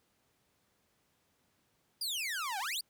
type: exponential two-way sweep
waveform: sawtooth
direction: down then up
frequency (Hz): 4996 to 740 to 4996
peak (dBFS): -31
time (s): 2.01-2.81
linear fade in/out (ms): 5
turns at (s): 2.59
effects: pink hiss -74 dBFS RMS until 2.89 s + high-pass 80 Hz 12 dB/octave